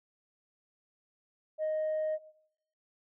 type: tone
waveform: sine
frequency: 622.3 Hz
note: D#5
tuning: in tune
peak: -27 dBFS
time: 1.58-2.19 s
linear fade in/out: 50 ms
effects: noise-tail reverb RT60 0.7 s tail -18 dB re dry + tanh soft clip ceiling -27 dBFS